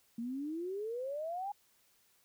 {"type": "exponential sweep", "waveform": "sine", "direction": "up", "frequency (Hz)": [226.2, 830.6], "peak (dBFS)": -36, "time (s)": [0.18, 1.52], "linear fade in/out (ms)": 5, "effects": ["white hiss -70 dBFS RMS until 2.24 s"]}